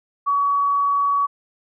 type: tone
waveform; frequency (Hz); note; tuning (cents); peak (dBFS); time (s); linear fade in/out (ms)
sine; 1131; C#6; +34; -16; 0.26-1.27; 20
effects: none